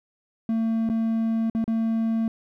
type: tone with dropouts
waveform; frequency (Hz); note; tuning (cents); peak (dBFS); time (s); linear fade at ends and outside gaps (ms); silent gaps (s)
triangle; 225; A3; +39; -19; 0.49-2.28; 2; 0.891-0.898 / 1.499-1.549 / 1.642-1.678
effects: none